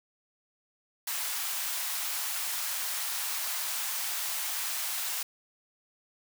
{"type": "high-pass noise", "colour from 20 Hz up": "white", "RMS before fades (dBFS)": -33, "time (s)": [1.07, 5.23], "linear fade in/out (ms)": 5, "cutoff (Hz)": 720, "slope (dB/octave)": 24, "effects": []}